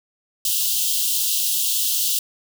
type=high-pass noise; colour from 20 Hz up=white; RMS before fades=-21 dBFS; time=0.45-2.19 s; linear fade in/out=2 ms; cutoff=2800 Hz; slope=96 dB/octave; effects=none